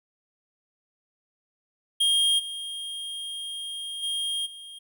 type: tone with level steps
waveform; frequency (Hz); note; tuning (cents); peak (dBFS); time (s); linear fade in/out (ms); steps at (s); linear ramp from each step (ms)
square; 3230; G#7; -49; -20 / -33 / -27 / -41; 2-4.79; 10; 2.38 / 4.02 / 4.45; 20
effects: none